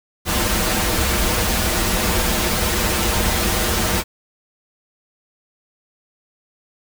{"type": "noise with comb filter", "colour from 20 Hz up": "pink", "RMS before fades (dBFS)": -19, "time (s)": [0.25, 4.04], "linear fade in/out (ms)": 50, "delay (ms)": 7.2, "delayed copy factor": -0.95, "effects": []}